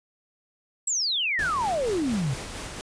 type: exponential sweep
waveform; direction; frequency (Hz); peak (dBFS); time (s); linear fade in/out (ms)
sine; down; 7940 to 123.47; -23; 0.87-2.34; 5
type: noise with tremolo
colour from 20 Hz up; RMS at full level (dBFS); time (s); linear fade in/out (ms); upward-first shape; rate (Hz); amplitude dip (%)
pink; -35; 1.39-2.81; 0; sine; 4.3; 30
effects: resampled to 22050 Hz